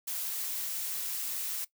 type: noise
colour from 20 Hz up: blue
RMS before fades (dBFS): -35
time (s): 0.07-1.65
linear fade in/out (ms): 10
effects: noise-tail reverb RT60 0.1 s tail -18 dB re dry